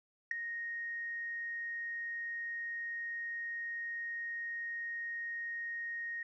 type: tone with ADSR envelope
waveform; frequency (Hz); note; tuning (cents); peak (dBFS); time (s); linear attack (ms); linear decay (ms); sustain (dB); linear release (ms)
sine; 1864.7; A#6; 0; -25; 0.31-6.23; 4; 5; -12; 4
effects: tanh soft clip ceiling -26 dBFS

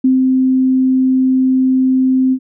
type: tone with ADSR envelope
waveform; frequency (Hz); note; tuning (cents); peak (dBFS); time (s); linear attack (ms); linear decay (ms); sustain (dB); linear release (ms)
sine; 260; C4; -11; -7; 0.04-2.39; 7; 150; -2; 67
effects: none

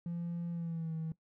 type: tone with pitch glide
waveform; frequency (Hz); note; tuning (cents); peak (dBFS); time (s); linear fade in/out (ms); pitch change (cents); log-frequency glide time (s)
triangle; 171.2 to 160.66; F3 to E3; -34 to -44; -32; 0.06-1.12; 2; -110; 0.51-0.94
effects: noise-tail reverb RT60 0.1 s tail -20 dB re dry + tanh soft clip ceiling -31 dBFS

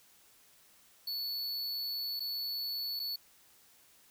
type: tone with dropouts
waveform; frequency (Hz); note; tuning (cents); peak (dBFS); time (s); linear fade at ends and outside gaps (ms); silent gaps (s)
square; 4435; C#8; 0; -35; 1.07-3.16; 5; 2.196-2.203 / 2.995-2.998
effects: white hiss -63 dBFS RMS until 4.1 s

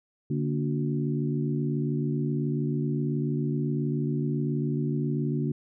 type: harmonic tone with a mistuned harmonic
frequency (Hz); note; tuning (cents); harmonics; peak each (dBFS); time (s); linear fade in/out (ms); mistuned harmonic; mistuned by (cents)
72.9; D2; -12; 2 / 3 / 4 / 5; -27 / -31 / -33 / -35; 0.3-5.52; 5; 3; +110
effects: none

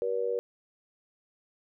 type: tone with amplitude modulation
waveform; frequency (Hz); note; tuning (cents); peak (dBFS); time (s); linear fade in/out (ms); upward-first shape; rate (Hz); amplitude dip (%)
sine; 479.1; A#4; +47; -23; 0.02-0.39; 0; sine; 98.6; 90
effects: none

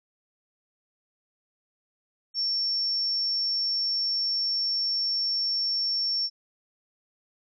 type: tone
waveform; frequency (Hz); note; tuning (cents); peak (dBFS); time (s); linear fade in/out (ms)
sine; 5450; F8; -43; -24; 2.34-6.3; 50
effects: none

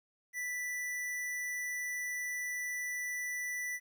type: tone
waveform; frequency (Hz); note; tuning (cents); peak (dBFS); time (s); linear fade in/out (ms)
square; 1975.5; B6; 0; -36; 0.33-3.8; 50
effects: 12-bit

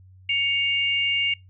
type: tone pair together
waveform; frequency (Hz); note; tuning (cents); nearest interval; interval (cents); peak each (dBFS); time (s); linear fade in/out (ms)
sine; 2227 / 2806; C#7 / F7; +7 / +8; major third; 401; -24 / -22; 0.29-1.34; 5
effects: noise-tail reverb RT60 0.2 s tail -24 dB re dry + added 93 Hz sine -47 dBFS peak until 1.49 s

